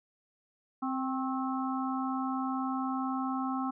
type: harmonic tone with a mistuned harmonic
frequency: 261.6 Hz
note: C4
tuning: in tune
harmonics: 1 / 3 / 4 / 5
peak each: -32 / -37 / -38 / -39 dBFS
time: 0.82-3.71 s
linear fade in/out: 10 ms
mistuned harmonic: 4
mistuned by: +54 cents
effects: none